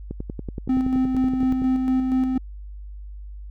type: click train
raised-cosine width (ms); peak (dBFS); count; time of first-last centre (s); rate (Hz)
3; -17; 17; 0.11-1.619; 10.6
type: tone with tremolo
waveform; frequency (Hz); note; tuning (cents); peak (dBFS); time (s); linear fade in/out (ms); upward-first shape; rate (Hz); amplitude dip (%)
triangle; 258.9; C4; -18; -15; 0.69-2.38; 5; square; 4.2; 35
effects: added 50 Hz sine -34 dBFS peak until 3.5 s